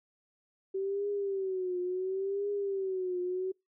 sine tone with vibrato, 382.3 Hz, G4, 43 cents flat, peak -30 dBFS, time 0.74-3.52 s, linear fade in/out 10 ms, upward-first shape triangle, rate 0.71 Hz, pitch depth 120 cents each way, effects noise-tail reverb RT60 0.2 s tail -26 dB re dry

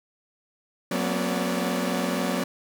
sawtooth tone cluster, 182.7 / 225.2 / 244.7 / 268.5 / 578 Hz, F#3 / A3 / B3 / C4 / D5, -22 / +40 / -16 / +45 / -28 cents, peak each -25 / -29 / -26 / -28 / -28 dBFS, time 0.91-2.44 s, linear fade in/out 5 ms, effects 9-bit

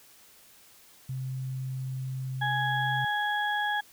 sine tone, 130.81 Hz, C3, in tune, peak -31 dBFS, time 1.09-3.05 s, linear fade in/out 5 ms
harmonic tone, 833 Hz, G#5, 5 cents sharp, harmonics 1 / 2 / 4, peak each -29 / -29 / -37 dBFS, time 2.41-3.81 s, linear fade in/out 10 ms
effects white hiss -56 dBFS RMS until 3.92 s

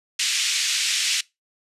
pink band-pass noise, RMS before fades -23 dBFS, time 0.19-1.21 s, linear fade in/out 5 ms, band 2300 to 8000 Hz, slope 24 dB/octave, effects noise-tail reverb RT60 0.2 s tail -22 dB re dry + resampled to 32000 Hz

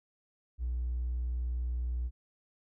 sine tone with hard clipping, 60.9 Hz, B1, 24 cents flat, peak -31 dBFS, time 0.58-2.11 s, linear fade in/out 50 ms, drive 1 dB, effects none

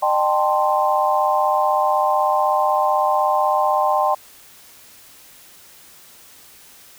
sine chord, A half-diminished seventh, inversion second, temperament equal with one note detuned, 607 / 784 / 880 / 1046.5 Hz, Eb5 / G5 / A5 / C6, -43 / 0 / 0 / 0 cents, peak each -21 / -19 / -23 / -20 dBFS, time 0.02-4.15 s, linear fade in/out 10 ms, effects white hiss -46 dBFS RMS until 6.98 s

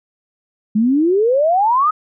sine exponential sweep, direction up, 205.6 to 1290 Hz, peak -11 dBFS, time 0.75-1.91 s, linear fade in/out 10 ms, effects none

